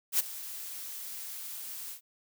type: noise with ADSR envelope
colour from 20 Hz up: blue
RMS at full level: -24 dBFS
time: 0.12-2.01 s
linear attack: 73 ms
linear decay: 18 ms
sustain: -17 dB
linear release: 100 ms
effects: none